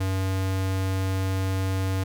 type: tone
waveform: square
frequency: 95.1 Hz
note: F#2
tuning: 48 cents sharp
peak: -24 dBFS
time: 0-2.04 s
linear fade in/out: 10 ms
effects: none